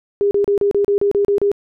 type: tone bursts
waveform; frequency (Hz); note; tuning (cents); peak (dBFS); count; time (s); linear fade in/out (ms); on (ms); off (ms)
sine; 404.4; G#4; -46; -12; 10; 0.21-1.516; 0; 100; 34
effects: none